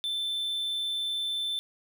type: tone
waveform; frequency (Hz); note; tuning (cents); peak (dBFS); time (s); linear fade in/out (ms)
triangle; 3537; A7; +8; -27; 0.04-1.59; 0
effects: none

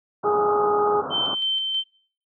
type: low-pass noise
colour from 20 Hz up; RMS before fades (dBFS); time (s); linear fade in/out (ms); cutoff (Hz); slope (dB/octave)
white; -31; 0.23-1.35; 10; 1400; 96
type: harmonic tone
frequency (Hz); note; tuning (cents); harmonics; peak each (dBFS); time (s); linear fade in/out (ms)
415.3; G#4; 0; 1 / 2 / 3; -20 / -23 / -25; 0.24-1.02; 20
type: tone with tremolo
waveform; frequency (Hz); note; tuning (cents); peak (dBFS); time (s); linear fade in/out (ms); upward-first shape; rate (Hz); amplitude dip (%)
sine; 3100; G7; -20; -20; 1.1-1.84; 50; square; 3.1; 30
effects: noise-tail reverb RT60 0.5 s tail -22 dB re dry + high-pass 150 Hz 12 dB/octave

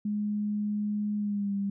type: tone with pitch glide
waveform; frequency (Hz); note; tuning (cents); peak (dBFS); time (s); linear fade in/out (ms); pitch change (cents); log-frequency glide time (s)
sine; 208.5 to 199.2; G#3 to G3; +7 to +28; -27; 0.05-1.7; 5; -79; 1.17-1.54
effects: none

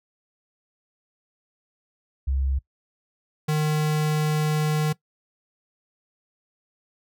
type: tone pair in turn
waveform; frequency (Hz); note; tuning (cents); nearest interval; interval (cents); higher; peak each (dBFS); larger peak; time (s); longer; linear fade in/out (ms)
sine / square; 67.3 / 152.97; C2 / D#3; +49 / -29; octave + major second; 1422; second; -21; neither; 2.27-2.59 / 3.48-4.93; second; 10
effects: noise-tail reverb RT60 0.1 s tail -20 dB re dry

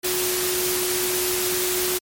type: tone in noise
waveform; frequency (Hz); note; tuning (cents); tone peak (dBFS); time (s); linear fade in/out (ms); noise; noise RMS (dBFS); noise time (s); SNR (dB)
sine; 363.8; F#4; -29; -25; 0.03-1.99; 20; white; -24; 0.03-1.99; -4
effects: MP3 64 kbps

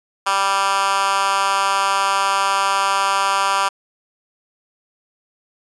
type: tone with high-pass filter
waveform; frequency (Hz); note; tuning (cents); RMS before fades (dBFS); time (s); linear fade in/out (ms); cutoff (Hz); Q
10% pulse; 196; G3; 0; -18; 0.26-3.69; 10; 1100; 1.9
effects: resampled to 24000 Hz

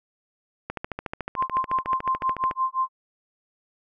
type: click train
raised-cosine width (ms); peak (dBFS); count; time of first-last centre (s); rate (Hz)
0.5; -15; 26; 0.7-2.512; 13.8
type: tone with tremolo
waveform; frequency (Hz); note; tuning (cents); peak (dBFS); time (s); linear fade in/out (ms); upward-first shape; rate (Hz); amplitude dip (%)
sine; 1046.5; C6; 0; -19; 1.36-2.89; 50; sine; 5.7; 100
effects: none

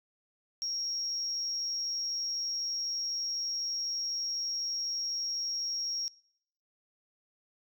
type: tone with amplitude modulation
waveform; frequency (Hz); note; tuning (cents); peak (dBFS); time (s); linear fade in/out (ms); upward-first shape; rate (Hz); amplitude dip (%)
sine; 5588; F8; 0; -28; 0.62-6.08; 0; sine; 212; 50
effects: noise-tail reverb RT60 0.7 s tail -24 dB re dry + tanh soft clip ceiling -26 dBFS

